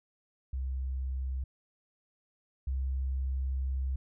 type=tone pair in turn; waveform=sine; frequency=65.41 / 66.02 Hz; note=C2 / C2; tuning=0 / +16 cents; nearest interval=unison; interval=16 cents; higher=second; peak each=-31 / -29 dBFS; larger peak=second; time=0.53-1.44 / 2.67-3.96 s; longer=second; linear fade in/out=5 ms; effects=none